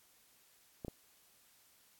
clicks, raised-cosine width 2 ms, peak -28 dBFS, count 2, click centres 0.848 / 0.882 s, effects white hiss -67 dBFS RMS until 1.99 s + AAC 64 kbps

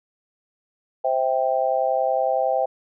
sine chord, C major, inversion none, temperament just, 523.3 / 654.1 / 784.9 Hz, C5 / E5 / G5, 0 / -14 / +2 cents, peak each -23 dBFS, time 1.04-2.66 s, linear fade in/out 10 ms, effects none

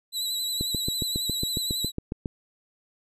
sawtooth tone with vibrato, 3947 Hz, B7, 2 cents flat, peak -24 dBFS, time 0.12-1.92 s, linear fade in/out 50 ms, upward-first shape sine, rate 11 Hz, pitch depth 43 cents each way
click train, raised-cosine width 3 ms, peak -16 dBFS, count 13, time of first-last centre 0.61-2.258 s, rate 7.28 Hz
effects resampled to 32000 Hz

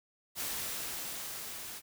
white noise with level ramp, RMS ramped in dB -36 to -44 dBFS, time 0.35-1.82 s, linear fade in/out 50 ms, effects none

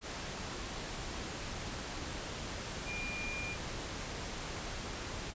sine tone in noise, 2409 Hz, D7, 43 cents sharp, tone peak -39 dBFS, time 2.85-3.57 s, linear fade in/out 50 ms, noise pink, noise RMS -41 dBFS, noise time 0.01-5.34 s, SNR -1 dB, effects resampled to 16000 Hz

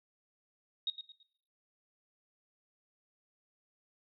sine tone with echo, 3745 Hz, A#7, 7 cents sharp, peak -30 dBFS, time 0.87-0.9 s, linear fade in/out 2 ms, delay 110 ms, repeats 3, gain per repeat -10 dB, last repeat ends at 1.23 s, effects noise-tail reverb RT60 0.6 s tail -18 dB re dry

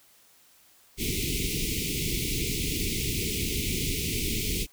pink band-stop noise, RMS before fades -29 dBFS, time 0.97-4.67 s, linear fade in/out 50 ms, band 450 to 2100 Hz, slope 96 dB/octave, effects white hiss -59 dBFS RMS until 4.72 s

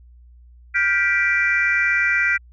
sine chord, G dominant seventh, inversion third, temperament just, 1411.2 / 1568 / 1960 / 2352 Hz, F6 / G6 / B6 / D7, +18 / 0 / -14 / +2 cents, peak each -23 / -22 / -19 / -21 dBFS, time 0.74-2.38 s, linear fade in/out 20 ms, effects tanh soft clip ceiling -6 dBFS + added 60 Hz sine -44 dBFS peak until 2.52 s

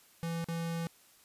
square tone with dropouts, 166.9 Hz, E3, 22 cents sharp, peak -34 dBFS, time 0.23-0.87 s, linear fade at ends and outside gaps 0 ms, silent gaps 0.443-0.486 s, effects white hiss -62 dBFS RMS until 1.24 s + resampled to 32000 Hz

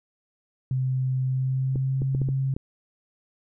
sine tone with pitch glide, 130 to 134.2 Hz, C3 to C3, -11 to +44 cents, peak -22 dBFS, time 0.71-2.54 s, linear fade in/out 2 ms, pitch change +55 cents, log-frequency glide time 1.25-2.11 s
clicks, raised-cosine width 3 ms, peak -18 dBFS, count 6, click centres 1.758 / 2.019 / 2.149 / 2.217 / 2.288 / 2.565 s
effects none

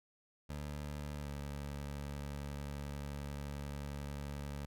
20% pulse tone with pitch glide, 73.42 to 71.33 Hz, D2 to D2, 0 to -50 cents, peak -36 dBFS, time 0.49-4.66 s, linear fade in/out 10 ms, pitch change -50 cents, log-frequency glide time 1.22-1.27 s, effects none

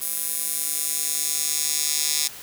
10% pulse tone with high-pass filter sweep, 150 Hz, D3, 37 cents sharp, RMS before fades -25 dBFS, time 0.01-2.28 s, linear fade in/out 10 ms, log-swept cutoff 11000 to 5400 Hz, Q 1.3, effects white hiss -40 dBFS RMS until 2.42 s

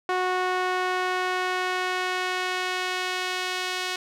sawtooth tone with band-pass filter sweep, 367.1 Hz, F#4, 14 cents flat, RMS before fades -27 dBFS, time 0.09-3.96 s, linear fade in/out 2 ms, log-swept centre 1100 to 3400 Hz, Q 0.81, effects none

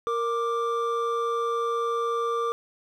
triangle tone pair together, 465.2 / 1179.4 Hz, A#4 / D6, -4 / +7 cents, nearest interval octave + major third, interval 1611 cents, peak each -25 dBFS, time 0.07-2.52 s, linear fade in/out 0 ms, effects none

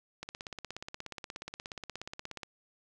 click train, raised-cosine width 0.2 ms, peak -23 dBFS, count 38, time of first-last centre 0.23-2.432 s, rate 16.8 Hz, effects none

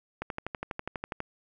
click train, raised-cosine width 0.5 ms, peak -18 dBFS, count 13, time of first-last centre 0.22-1.204 s, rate 12.2 Hz, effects none

